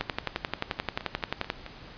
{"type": "two click trains", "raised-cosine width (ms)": 0.3, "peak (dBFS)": [-11, -22], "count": [18, 5], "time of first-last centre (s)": [[0.01, 1.501], [0.79, 1.663]], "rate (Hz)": [11.4, 4.58], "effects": ["pink hiss -47 dBFS RMS until 1.97 s", "resampled to 11025 Hz"]}